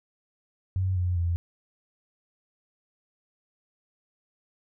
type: tone with pitch steps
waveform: sine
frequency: 93.8 / 89.67 / 85.72 Hz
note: F#2 / F2 / F2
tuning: +24 / +46 / -32 cents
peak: -23 dBFS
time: 0.76-1.36 s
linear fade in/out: 0 ms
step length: 200 ms
effects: none